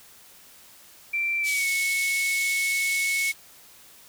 sine tone with pitch glide, 2349 to 2204 Hz, D7 to C#7, 0 to -11 cents, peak -23 dBFS, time 1.13-3.32 s, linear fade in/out 10 ms, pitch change -111 cents, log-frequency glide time 1.39-1.67 s
white band-pass noise, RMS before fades -32 dBFS, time 1.43-3.34 s, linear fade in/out 50 ms, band 3000 to 11000 Hz, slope 24 dB/octave
effects white hiss -51 dBFS RMS until 4.08 s

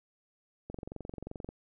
click train, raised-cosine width 2 ms, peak -27 dBFS, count 19, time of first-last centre 0.7-1.489 s, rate 22.8 Hz, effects none

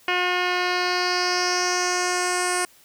10% pulse tone with low-pass filter sweep, 359.7 Hz, F#4, 49 cents flat, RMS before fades -23 dBFS, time 0.08-2.65 s, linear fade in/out 2 ms, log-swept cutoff 3000 to 9100 Hz, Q 3.7, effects white hiss -54 dBFS RMS until 2.84 s

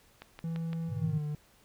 click train, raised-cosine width 0.3 ms, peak -28 dBFS, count 4, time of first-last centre 0.22-0.731 s, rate 5.87 Hz
triangle tone with pitch glide, 164.81 to 149.4 Hz, E3 to D3, 0 to +30 cents, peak -30 dBFS, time 0.44-1.35 s, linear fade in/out 2 ms, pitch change -170 cents, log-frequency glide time 0.93-1.22 s
sine chord, E dominant seventh, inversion first, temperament equal, 103.83 / 123.47 / 146.83 / 164.81 Hz, G#2 / B2 / D3 / E3, 0 / 0 / 0 / 0 cents, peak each -36 / -38 / -38 / -34 dBFS, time 0.88-1.19 s, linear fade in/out 20 ms
effects pink hiss -63 dBFS RMS until 1.64 s

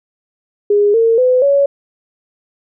sine tone with pitch steps, 410.9 / 455.9 / 505.9 / 561.3 Hz, G#4 / A#4 / B4 / C#5, -18 / -39 / +42 / +22 cents, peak -8 dBFS, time 0.7-1.66 s, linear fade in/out 5 ms, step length 240 ms, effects none

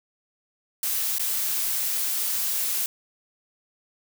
blue noise with dropouts, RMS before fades -26 dBFS, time 0.83-2.86 s, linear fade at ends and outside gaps 2 ms, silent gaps 1.184-1.195 s, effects none

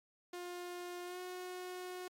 sawtooth tone with pitch glide, 354.5 to 363.8 Hz, F4 to F#4, +26 to -29 cents, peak -39 dBFS, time 0.33-2.08 s, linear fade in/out 5 ms, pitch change +45 cents, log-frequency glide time 1.05-1.19 s, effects MP3 64 kbps

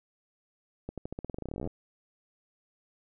accelerating click train, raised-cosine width 2 ms, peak -23 dBFS, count 23, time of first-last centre 0.89-1.674 s, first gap 87 ms, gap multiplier 0.9, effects none

